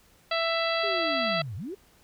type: harmonic tone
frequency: 663 Hz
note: E5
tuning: 10 cents sharp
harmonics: 1 / 2 / 3 / 4 / 5 / 6 / 7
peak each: -28 / -31 / -33 / -34 / -35 / -36 / -36 dBFS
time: 0.31-1.42 s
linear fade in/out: 5 ms
type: linear two-way sweep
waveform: sine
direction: down then up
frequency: 420.4 to 87.31 to 420.4 Hz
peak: -33 dBFS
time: 0.83-1.75 s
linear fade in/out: 10 ms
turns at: 1.56 s
effects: pink hiss -60 dBFS RMS until 2.03 s